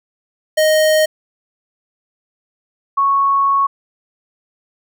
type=tone pair in turn; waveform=square / sine; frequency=622 / 1106 Hz; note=D#5 / C#6; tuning=-1 / -4 cents; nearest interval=minor seventh; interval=997 cents; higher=second; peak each=-11 dBFS; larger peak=neither; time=0.57-1.06 / 2.97-3.67 s; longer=second; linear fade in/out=10 ms; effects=none